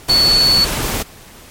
sine tone in noise, 4435 Hz, C#8, in tune, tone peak -9 dBFS, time 0.09-0.65 s, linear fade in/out 10 ms, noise pink, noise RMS -20 dBFS, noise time 0.08-1.03 s, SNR +8 dB, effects pink hiss -40 dBFS RMS until 1.5 s + MP3 64 kbps

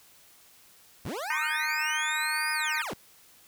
25% pulse linear two-way sweep, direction up then down, 58.27 to 5020 to 58.27 Hz, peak -29 dBFS, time 1.05-2.94 s, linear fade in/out 5 ms, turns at 2.52 s
harmonic tone, 307.6 Hz, D#4, 20 cents flat, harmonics 3 / 4 / 5 / 6 / 7 / 8, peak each -36 / -37 / -32 / -33 / -36 / -35 dBFS, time 1.3-2.82 s, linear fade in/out 2 ms
effects white hiss -57 dBFS RMS until 3.47 s

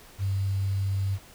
sine tone with quantisation, 97.5 Hz, G2, 9 cents flat, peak -24 dBFS, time 0.18-1.19 s, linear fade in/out 50 ms, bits 8, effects pink hiss -51 dBFS RMS until 1.34 s

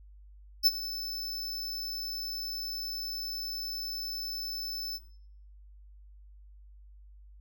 square tone with ADSR envelope, 5270 Hz, E8, 1 cent flat, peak -18 dBFS, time 0.63-4.99 s, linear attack 35 ms, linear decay 31 ms, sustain -17 dB, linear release 35 ms, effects noise-tail reverb RT60 0.6 s tail -17 dB re dry + added 50 Hz sine -50 dBFS peak until 7.4 s

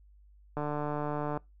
click train, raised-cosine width 1 ms, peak -20 dBFS, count 120, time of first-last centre 0.57-1.374 s, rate 148 Hz, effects noise-tail reverb RT60 0.2 s tail -23 dB re dry + added 50 Hz sine -55 dBFS peak until 1.6 s

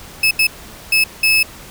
35% pulse tone bursts at uneven times, 2600 Hz, E7, 24 cents flat, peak -9 dBFS, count 4, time 0.23-0.31 / 0.39-0.47 / 0.92-1.04 / 1.23-1.43 s, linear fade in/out 5 ms, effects pink hiss -37 dBFS RMS until 1.7 s

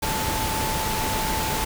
sine tone in noise, 877 Hz, A5, 6 cents flat, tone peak -28 dBFS, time 0.02-1.65 s, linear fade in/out 10 ms, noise pink, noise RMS -26 dBFS, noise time 0.02-1.65 s, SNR -5 dB, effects none

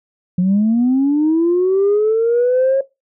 sine linear sweep, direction up, 175.8 to 546 Hz, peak -10 dBFS, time 0.38-2.81 s, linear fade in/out 5 ms, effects noise-tail reverb RT60 0.2 s tail -19 dB re dry + tanh soft clip ceiling -8 dBFS

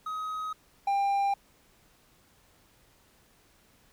triangle tone pair in turn, 1264 / 796.3 Hz, D#6 / G5, +27 / +27 cents, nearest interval minor sixth, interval 800 cents, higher first, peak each -30 / -22 dBFS, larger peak second, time 0.06-0.53 / 0.87-1.34 s, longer neither, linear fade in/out 5 ms, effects pink hiss -63 dBFS RMS until 3.92 s

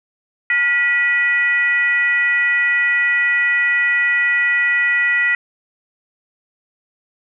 sine tone with frequency modulation, 1945 Hz, B6, 27 cents flat, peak -13 dBFS, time 0.5-5.35 s, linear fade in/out 2 ms, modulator 524 Hz, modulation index 0.63, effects none

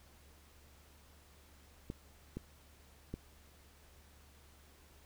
clicks, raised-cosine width 3 ms, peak -27 dBFS, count 3, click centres 1.901 / 2.37 / 3.14 s, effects added 72 Hz sine -62 dBFS peak until 5.05 s + pink hiss -64 dBFS RMS until 5.05 s

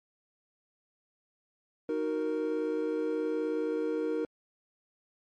triangle chord, D# minor, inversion none, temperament equal, 311.1 / 370 / 466.2 Hz, D#4 / F#4 / A#4, 0 / 0 / 0 cents, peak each -31 / -35 / -29 dBFS, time 1.89-4.25 s, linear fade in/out 2 ms, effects MP3 48 kbps

